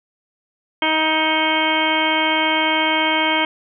harmonic tone, 314.6 Hz, D#4, 19 cents sharp, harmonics 1 / 2 / 3 / 4 / 5 / 6 / 7 / 8 / 9 / 10, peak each -24 / -25 / -21 / -29 / -26 / -33 / -21 / -30 / -32 / -23 dBFS, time 0.82-3.45 s, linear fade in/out 2 ms, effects none

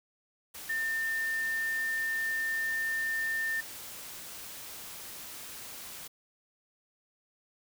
sine tone in noise, 1800 Hz, A6, 39 cents sharp, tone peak -29 dBFS, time 0.69-3.61 s, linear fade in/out 10 ms, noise white, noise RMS -44 dBFS, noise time 0.54-6.08 s, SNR +12 dB, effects none

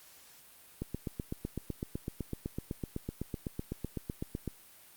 click train, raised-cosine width 3 ms, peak -22 dBFS, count 30, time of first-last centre 0.82-4.477 s, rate 7.93 Hz, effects white hiss -57 dBFS RMS until 4.96 s + Opus 48 kbps

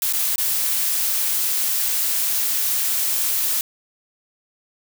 blue noise with dropouts, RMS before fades -21 dBFS, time 0.02-3.61 s, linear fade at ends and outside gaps 1 ms, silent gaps 0.126-0.134 / 0.358-0.381 s, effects none

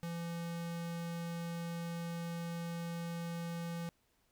square tone, 169.2 Hz, E3, 45 cents sharp, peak -39 dBFS, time 0.03-3.89 s, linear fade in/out 0 ms, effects pink hiss -75 dBFS RMS until 4.31 s

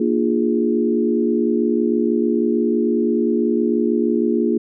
sine chord, Bb dominant seventh, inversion none, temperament equal with one note detuned, 233.1 / 299.7 / 349.2 / 415.3 Hz, Bb3 / D4 / F4 / Ab4, 0 / +35 / 0 / 0 cents, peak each -19 / -23 / -20 / -22 dBFS, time 0-4.58 s, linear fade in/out 5 ms, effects none

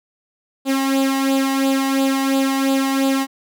sawtooth tone with flanger, 270 Hz, C#4, 45 cents flat, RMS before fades -18 dBFS, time 0.65-3.27 s, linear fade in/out 50 ms, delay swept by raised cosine 0.25 to 1.05 ms, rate 2.9 Hz, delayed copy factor +0.65, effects none

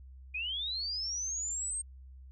sine linear sweep, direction up, 2415 to 8530 Hz, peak -33 dBFS, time 0.34-1.82 s, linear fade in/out 10 ms, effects added 65 Hz sine -48 dBFS peak until 2.31 s

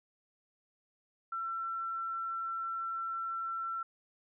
sine tone, 1347 Hz, E6, 37 cents sharp, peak -34 dBFS, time 1.32-3.83 s, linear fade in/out 5 ms, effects none

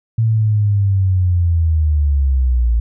sine linear sweep, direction down, 114.1 to 56 Hz, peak -11 dBFS, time 0.18-2.8 s, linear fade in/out 5 ms, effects none

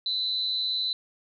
sine tone with amplitude modulation, 4003 Hz, B7, 23 cents sharp, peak -22 dBFS, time 0.06-0.93 s, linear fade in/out 2 ms, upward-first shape sine, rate 219 Hz, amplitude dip 70%, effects none

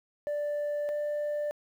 sine tone pair in turn, 587.3 / 591.4 Hz, D5 / D5, 0 / +12 cents, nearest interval unison, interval 12 cents, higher second, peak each -26 dBFS, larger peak neither, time 0.27-0.89 / 0.89-1.51 s, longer neither, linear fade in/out 0 ms, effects tanh soft clip ceiling -28 dBFS + 10-bit

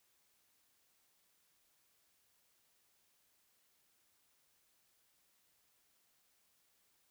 silence, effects white hiss -75 dBFS RMS until 7.1 s

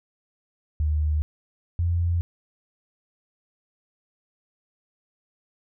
sine tone pair in turn, 76 / 85.95 Hz, D#2 / F2, -40 / -27 cents, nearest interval major second, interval 213 cents, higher second, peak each -20 dBFS, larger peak neither, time 0.8-1.22 / 1.79-2.21 s, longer neither, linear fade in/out 0 ms, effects none

